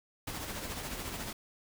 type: noise with tremolo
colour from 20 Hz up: pink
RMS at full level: -38 dBFS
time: 0.27-1.33 s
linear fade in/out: 5 ms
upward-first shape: sine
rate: 14 Hz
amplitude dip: 40%
effects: none